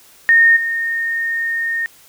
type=tone with level steps; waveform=sine; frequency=1838 Hz; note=A#6; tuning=25 cents flat; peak=-7 / -17 dBFS; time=0.29-1.86 s; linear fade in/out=0 ms; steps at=0.56 s; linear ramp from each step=10 ms; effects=white hiss -47 dBFS RMS until 2.08 s